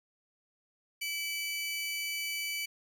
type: tone pair together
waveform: sawtooth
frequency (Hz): 2300 / 2983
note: D7 / F#7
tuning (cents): -37 / +13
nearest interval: perfect fourth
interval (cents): 450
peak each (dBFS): -31 / -37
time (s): 1.01-2.66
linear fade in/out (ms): 10
effects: none